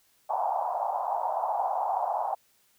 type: band-pass noise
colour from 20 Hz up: white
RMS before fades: -29 dBFS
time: 0.29-2.35 s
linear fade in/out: 10 ms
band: 690 to 900 Hz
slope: 48 dB/octave
effects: white hiss -66 dBFS RMS until 2.78 s